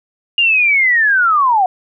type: linear sweep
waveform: sine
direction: down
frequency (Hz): 2843 to 714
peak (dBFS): -9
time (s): 0.38-1.66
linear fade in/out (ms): 2
effects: none